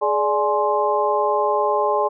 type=harmonic tone with a mistuned harmonic; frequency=210 Hz; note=G#3; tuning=19 cents sharp; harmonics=2 / 3 / 4 / 5; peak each=-22 / -22 / -22 / -22 dBFS; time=0.01-2.09 s; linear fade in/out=20 ms; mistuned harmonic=3; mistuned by=-120 cents; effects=none